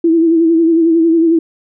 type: tone with vibrato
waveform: sine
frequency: 329.6 Hz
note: E4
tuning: in tune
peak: -7 dBFS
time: 0.04-1.39 s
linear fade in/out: 5 ms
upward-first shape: sine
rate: 11 Hz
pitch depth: 47 cents each way
effects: none